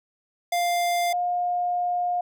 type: tone pair in turn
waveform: square / sine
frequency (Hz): 698.5 / 711.1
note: F5 / F5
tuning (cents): 0 / +31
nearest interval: unison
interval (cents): 31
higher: second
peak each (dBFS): -22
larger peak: neither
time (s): 0.52-1.13 / 1.13-2.21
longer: second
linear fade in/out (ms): 5
effects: none